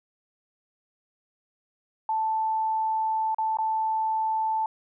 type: tone with dropouts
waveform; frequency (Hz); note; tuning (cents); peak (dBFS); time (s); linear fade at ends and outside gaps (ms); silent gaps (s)
sine; 880; A5; 0; -23; 2.09-4.66; 2; 3.346-3.384 / 3.571-3.586
effects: none